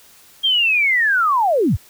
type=linear sweep; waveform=sine; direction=down; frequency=3241 to 49 Hz; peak=-13 dBFS; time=0.43-1.77 s; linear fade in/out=20 ms; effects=white hiss -48 dBFS RMS until 1.89 s